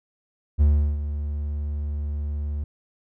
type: tone with ADSR envelope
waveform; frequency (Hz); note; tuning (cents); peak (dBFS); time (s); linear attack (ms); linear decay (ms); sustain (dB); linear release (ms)
triangle; 73.42; D2; 0; -11; 0.58-2.64; 32; 360; -12; 3
effects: none